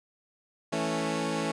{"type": "chord", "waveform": "15% pulse", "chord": "A major", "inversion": "second", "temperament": "equal", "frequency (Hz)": [164.81, 220, 277.2], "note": ["E3", "A3", "C#4"], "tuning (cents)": [0, 0, 0], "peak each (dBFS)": -26, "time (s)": [0.72, 1.52], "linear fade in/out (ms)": 10, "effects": ["resampled to 22050 Hz"]}